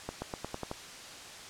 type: accelerating click train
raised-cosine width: 1 ms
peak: -21 dBFS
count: 7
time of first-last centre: 0.09-0.714 s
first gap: 130 ms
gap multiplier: 0.91
effects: white hiss -46 dBFS RMS until 1.49 s + low-pass 7000 Hz 12 dB/octave